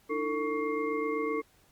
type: tone cluster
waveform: sine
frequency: 301.2 / 329 / 449.3 / 1119 / 2119 Hz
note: D4 / E4 / A4 / C#6 / C7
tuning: +44 / -3 / +36 / +16 / +21 cents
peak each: -35 / -39 / -31 / -36 / -39 dBFS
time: 0.09-1.42 s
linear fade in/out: 20 ms
effects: pink hiss -64 dBFS RMS until 1.71 s + Opus 48 kbps